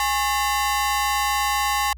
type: ring-modulated tone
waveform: sawtooth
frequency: 956 Hz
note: A#5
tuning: 43 cents sharp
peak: -13 dBFS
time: 0-1.93 s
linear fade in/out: 2 ms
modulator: 132 Hz
effects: added 60 Hz sine -37 dBFS peak until 1.97 s